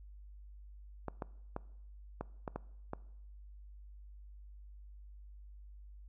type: clicks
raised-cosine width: 1 ms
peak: -24 dBFS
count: 7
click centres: 1.083 / 1.222 / 1.564 / 2.21 / 2.478 / 2.56 / 2.934 s
effects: noise-tail reverb RT60 0.8 s tail -21 dB re dry + added 50 Hz sine -50 dBFS peak until 6.08 s